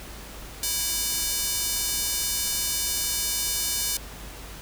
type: tone with high-pass filter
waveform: square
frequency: 329.6 Hz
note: E4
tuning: in tune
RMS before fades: -27 dBFS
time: 0.63-3.97 s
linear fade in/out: 2 ms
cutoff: 5600 Hz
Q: 0.81
effects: added 50 Hz sine -42 dBFS peak until 4.61 s + pink hiss -42 dBFS RMS until 4.61 s